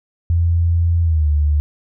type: tone with pitch glide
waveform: sine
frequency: 84.7 to 74.16 Hz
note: E2 to D2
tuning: +48 to +17 cents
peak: -12 dBFS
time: 0.3-1.6 s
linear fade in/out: 0 ms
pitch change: -231 cents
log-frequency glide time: 1.02-1.29 s
effects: none